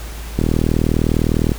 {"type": "click train", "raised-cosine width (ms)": 3, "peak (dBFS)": -3, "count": 46, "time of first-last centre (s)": [0.39, 1.518], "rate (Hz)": 39.9, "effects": ["added 55 Hz sine -27 dBFS peak until 1.58 s", "pink hiss -35 dBFS RMS until 1.58 s"]}